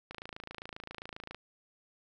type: click train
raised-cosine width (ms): 0.3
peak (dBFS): -26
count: 35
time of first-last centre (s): 0.11-1.346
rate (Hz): 27.5
effects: none